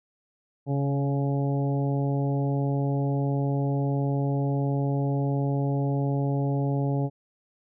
harmonic tone with a mistuned harmonic, 140 Hz, C#3, 18 cents sharp, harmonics 1 / 2 / 3 / 4 / 5 / 6, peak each -24 / -30 / -34 / -36 / -38 / -40 dBFS, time 0.66-7.1 s, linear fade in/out 50 ms, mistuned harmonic 1, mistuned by -18 cents, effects none

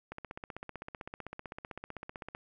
click train, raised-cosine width 0.5 ms, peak -26 dBFS, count 36, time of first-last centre 0.12-2.349 s, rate 15.7 Hz, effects none

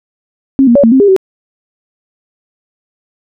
sine tone with pitch steps, 269.9 / 236.4 / 567 / 227.7 / 264.4 / 404.8 / 380.6 Hz, C#4 / A#3 / C#5 / A#3 / C4 / G#4 / F#4, -46 / +24 / +39 / -40 / +18 / -44 / +49 cents, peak -3 dBFS, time 0.59-1.164 s, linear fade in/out 0 ms, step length 82 ms, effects none

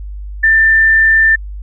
sine tone, 1783 Hz, A6, 22 cents sharp, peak -6 dBFS, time 0.43-1.36 s, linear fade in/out 10 ms, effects added 50 Hz sine -23 dBFS peak until 1.62 s

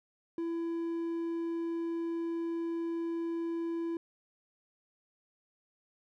triangle tone, 334.4 Hz, E4, 25 cents sharp, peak -30 dBFS, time 0.38-3.97 s, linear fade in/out 2 ms, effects none

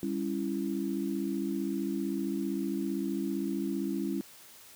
sine chord, C# diminished, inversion second, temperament just, 199.57 / 277.2 / 332.6 Hz, G3 / C#4 / E4, +31 / 0 / +16 cents, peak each -34 dBFS, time 0.03-4.21 s, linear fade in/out 0 ms, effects white hiss -53 dBFS RMS until 4.75 s + high-pass 80 Hz 12 dB/octave

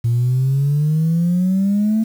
sine exponential sweep, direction up, 115.5 to 223.8 Hz, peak -12 dBFS, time 0.04-2.04 s, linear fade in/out 10 ms, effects tanh soft clip ceiling -10 dBFS + 7-bit

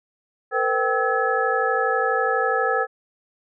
sine tone cluster, 456.8 / 509 / 776 / 1299 / 1695 Hz, A#4 / C5 / G5 / E6 / G#6, -35 / -48 / -18 / -26 / +35 cents, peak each -25 dBFS, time 0.51-2.87 s, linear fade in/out 50 ms, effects none

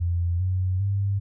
sine tone with pitch steps, 86.4 / 92.6 / 99.25 Hz, F2 / F#2 / G2, -18 / +2 / +22 cents, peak -21 dBFS, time 0-1.2 s, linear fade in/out 20 ms, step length 400 ms, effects none

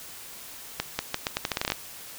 accelerating click train, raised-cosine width 0.2 ms, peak -8 dBFS, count 13, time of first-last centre 0.8-1.72 s, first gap 190 ms, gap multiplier 0.81, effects white hiss -43 dBFS RMS until 2.18 s

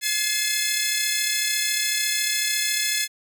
15% pulse tone cluster, 1706 / 2100 / 2578 / 3446 / 4234 Hz, G#6 / C7 / E7 / A7 / C8, +46 / +6 / -39 / -37 / +20 cents, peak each -21 / -21 / -21 / -21 / -27 dBFS, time 0.01-3.08 s, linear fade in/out 50 ms, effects none

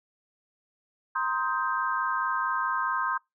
sine chord, C minor seventh, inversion third, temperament just, 941.9 / 1046.5 / 1255.8 / 1569.8 Hz, Bb5 / C6 / Eb6 / G6, +18 / 0 / +16 / +2 cents, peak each -34 / -29 / -31 / -31 dBFS, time 1.15-3.18 s, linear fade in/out 10 ms, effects noise-tail reverb RT60 0.2 s tail -26 dB re dry

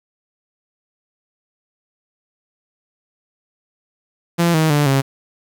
sawtooth tone with pitch steps, 170.6 / 158.26 / 146.81 / 136.19 Hz, F3 / D#3 / D3 / C#3, -40 / +30 / 0 / -30 cents, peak -9 dBFS, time 4.38-5.02 s, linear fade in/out 20 ms, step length 160 ms, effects 8-bit

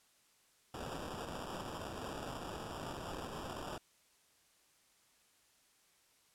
violet noise with sample-and-hold, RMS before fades -44 dBFS, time 0.74-3.78 s, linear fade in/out 2 ms, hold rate 2100 Hz, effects white hiss -70 dBFS RMS until 6.34 s + low-pass 11000 Hz 12 dB/octave

